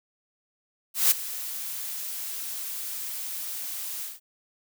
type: noise with ADSR envelope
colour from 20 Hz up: blue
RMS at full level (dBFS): -18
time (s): 0.94-4.2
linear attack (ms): 170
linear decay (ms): 15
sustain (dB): -16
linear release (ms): 170
effects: none